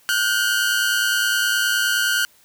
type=tone pair together; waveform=sawtooth; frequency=1437 / 1546.6 Hz; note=F6 / G6; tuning=+49 / -24 cents; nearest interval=minor second; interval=127 cents; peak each=-17 dBFS; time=0.09-2.25 s; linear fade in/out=0 ms; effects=white hiss -55 dBFS RMS until 2.44 s